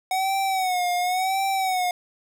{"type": "tone with vibrato", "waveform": "square", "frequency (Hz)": 744, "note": "F#5", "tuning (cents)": 9, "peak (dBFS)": -22, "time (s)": [0.11, 1.91], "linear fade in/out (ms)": 2, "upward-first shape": "sine", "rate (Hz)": 0.93, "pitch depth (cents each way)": 80, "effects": []}